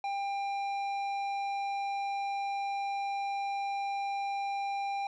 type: tone with tanh clipping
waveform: triangle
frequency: 796 Hz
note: G5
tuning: 26 cents sharp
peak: -33 dBFS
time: 0.04-5.07 s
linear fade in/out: 2 ms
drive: 15 dB
effects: none